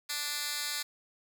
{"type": "tone with high-pass filter", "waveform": "10% pulse", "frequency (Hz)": 293.7, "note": "D4", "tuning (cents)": 0, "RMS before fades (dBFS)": -35, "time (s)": [0.09, 0.83], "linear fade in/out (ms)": 10, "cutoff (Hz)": 3100, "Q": 0.9, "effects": []}